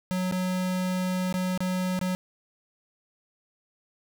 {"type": "tone with dropouts", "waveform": "square", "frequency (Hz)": 183.9, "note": "F#3", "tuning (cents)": -10, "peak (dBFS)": -26, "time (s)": [0.11, 2.15], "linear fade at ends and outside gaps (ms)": 0, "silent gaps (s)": [[0.313, 0.323], [1.326, 1.341], [1.576, 1.605], [1.991, 2.013]], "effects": []}